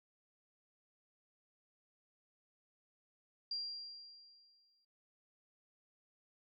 sine tone with exponential decay, 4761 Hz, D8, 23 cents sharp, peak -36 dBFS, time 3.51-4.85 s, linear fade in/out 5 ms, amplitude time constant 290 ms, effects none

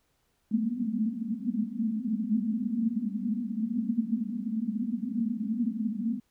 pink band-pass noise, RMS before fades -30 dBFS, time 0.51-6.2 s, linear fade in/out 5 ms, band 210 to 240 Hz, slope 96 dB/octave, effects pink hiss -73 dBFS RMS until 6.3 s

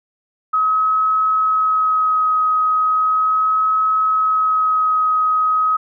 sine tone with vibrato, 1272 Hz, D#6, 38 cents sharp, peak -13 dBFS, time 0.53-5.77 s, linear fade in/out 10 ms, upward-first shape sine, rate 0.37 Hz, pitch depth 13 cents each way, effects none

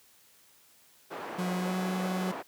white band-pass noise, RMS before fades -39 dBFS, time 1.1-2.43 s, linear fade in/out 20 ms, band 290 to 940 Hz, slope 12 dB/octave
40% pulse tone with pitch glide, 181 to 185.23 Hz, F#3 to F#3, -38 to +2 cents, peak -29 dBFS, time 1.38-2.32 s, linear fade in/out 10 ms, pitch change +40 cents, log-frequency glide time 1.54-1.79 s
effects white hiss -61 dBFS RMS until 2.47 s + high-pass 60 Hz 12 dB/octave

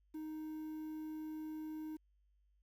triangle tone with quantisation, 311.1 Hz, D#4, in tune, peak -40 dBFS, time 0.14-1.97 s, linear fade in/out 10 ms, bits 11, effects added 50 Hz sine -70 dBFS peak until 2.62 s

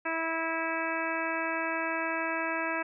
harmonic tone, 326.3 Hz, E4, 18 cents flat, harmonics 1 / 2 / 3 / 4 / 5 / 6 / 7 / 8, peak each -37 / -36 / -36 / -38 / -35 / -40 / -39 / -39 dBFS, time 0.05-2.83 s, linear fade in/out 10 ms, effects none

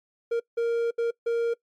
triangle tone bursts at uneven times, 466.2 Hz, A#4, in tune, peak -20 dBFS, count 4, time 0.31-0.4 / 0.57-0.91 / 0.98-1.11 / 1.26-1.54 s, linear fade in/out 10 ms, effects noise-tail reverb RT60 0.1 s tail -22 dB re dry + MP3 64 kbps

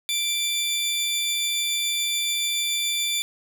sawtooth tone pair together, 2349 / 3520 Hz, D7 / A7, 0 / 0 cents, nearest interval perfect fifth, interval 700 cents, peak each -25 / -21 dBFS, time 0.09-3.22 s, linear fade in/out 0 ms, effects none

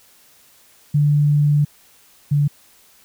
sine tone pair in turn, 146.83 / 145.06 Hz, D3 / D3, 0 / -21 cents, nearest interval unison, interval 21 cents, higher first, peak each -12 / -13 dBFS, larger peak first, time 0.94-1.65 / 2.31-2.48 s, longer first, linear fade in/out 10 ms, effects white hiss -52 dBFS RMS until 3.04 s

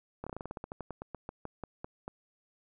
slowing click train, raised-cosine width 1 ms, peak -25 dBFS, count 20, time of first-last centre 0.24-2.079 s, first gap 26 ms, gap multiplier 1.13, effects none

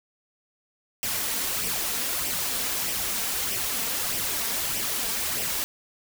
white noise with flanger, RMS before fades -28 dBFS, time 1.03-5.64 s, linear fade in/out 0 ms, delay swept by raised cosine 0.36 to 4.46 ms, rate 1.6 Hz, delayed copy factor +0.5, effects none

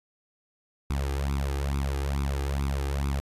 sawtooth tone with flanger, 69.3 Hz, C#2, in tune, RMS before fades -28 dBFS, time 0.9-3.2 s, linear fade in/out 0 ms, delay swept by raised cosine 0.81 to 2.51 ms, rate 2.3 Hz, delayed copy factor +0.85, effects resampled to 32000 Hz

